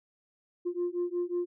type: beating tone pair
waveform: sine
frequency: 349.2 / 354.7 Hz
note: F4 / F4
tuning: 0 / +27 cents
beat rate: 5.5 Hz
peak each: -31 dBFS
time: 0.65-1.46 s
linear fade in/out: 20 ms
effects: tanh soft clip ceiling -24 dBFS